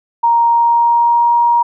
sine tone with pitch glide, 935 to 945.9 Hz, A#5 to A#5, +5 to +25 cents, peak -8 dBFS, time 0.23-1.63 s, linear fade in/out 10 ms, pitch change +20 cents, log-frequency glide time 0.48-1.37 s, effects none

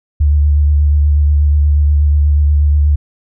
sine tone with vibrato, 73.42 Hz, D2, in tune, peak -7 dBFS, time 0.2-2.96 s, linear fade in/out 10 ms, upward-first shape triangle, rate 8.3 Hz, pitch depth 34 cents each way, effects none

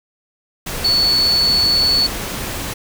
sine tone in noise, 4435 Hz, C#8, in tune, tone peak -12 dBFS, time 0.84-2.07 s, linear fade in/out 10 ms, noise pink, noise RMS -25 dBFS, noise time 0.66-2.74 s, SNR +10 dB, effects none

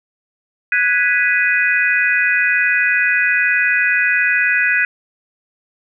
sine chord, G# minor seventh, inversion third, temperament equal, 1480 / 1661.2 / 1975.5 / 2489 Hz, F#6 / G#6 / B6 / D#7, 0 / 0 / 0 / 0 cents, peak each -18 dBFS, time 0.72-4.85 s, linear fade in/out 2 ms, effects none

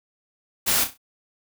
white noise with echo, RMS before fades -21 dBFS, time 0.66-0.85 s, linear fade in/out 20 ms, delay 32 ms, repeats 4, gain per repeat -9 dB, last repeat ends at 0.978 s, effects none

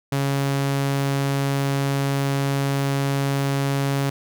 sawtooth tone, 138.59 Hz, C#3, in tune, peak -16 dBFS, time 0.12-4.1 s, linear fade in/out 5 ms, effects none

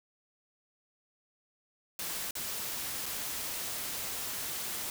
white noise with dropouts, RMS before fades -37 dBFS, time 1.99-4.9 s, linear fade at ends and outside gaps 1 ms, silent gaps 2.309-2.353 / 3.058-3.062 s, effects none

